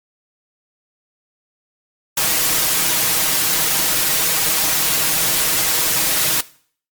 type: noise with comb filter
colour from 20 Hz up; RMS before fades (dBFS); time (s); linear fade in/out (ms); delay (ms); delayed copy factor
white; -17; 2.17-6.41; 5; 6.3; +0.7
effects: noise-tail reverb RT60 0.5 s tail -19 dB re dry + MP3 96 kbps